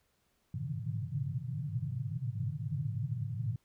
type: band-pass noise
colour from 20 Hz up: pink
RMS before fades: -36 dBFS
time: 0.54-3.56 s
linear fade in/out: 2 ms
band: 100 to 160 Hz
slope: 96 dB/octave
effects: pink hiss -75 dBFS RMS until 3.64 s